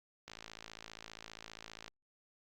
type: click train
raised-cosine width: 0.2 ms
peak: -29 dBFS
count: 89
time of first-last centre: 0.28-1.88 s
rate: 55 Hz
effects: Opus 48 kbps